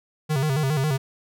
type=tone with vibrato; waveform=square; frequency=143.7 Hz; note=D3; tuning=37 cents flat; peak=-21 dBFS; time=0.29-0.98 s; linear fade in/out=20 ms; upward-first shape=square; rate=7.3 Hz; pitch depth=120 cents each way; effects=none